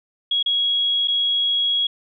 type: tone with dropouts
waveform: sine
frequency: 3318 Hz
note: G#7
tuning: 2 cents flat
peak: -17 dBFS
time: 0.31-1.87 s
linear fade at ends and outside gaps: 5 ms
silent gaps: 0.428-0.46 / 1.075-1.081 s
effects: none